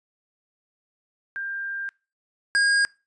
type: tone pair in turn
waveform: sine / square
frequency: 1593 / 1626.5 Hz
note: G6 / G#6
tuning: +27 / -37 cents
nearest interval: unison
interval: 36 cents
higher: second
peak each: -28 / -18 dBFS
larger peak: second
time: 1.36-1.89 / 2.55-2.85 s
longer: first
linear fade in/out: 0 ms
effects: noise-tail reverb RT60 0.3 s tail -24 dB re dry + resampled to 22050 Hz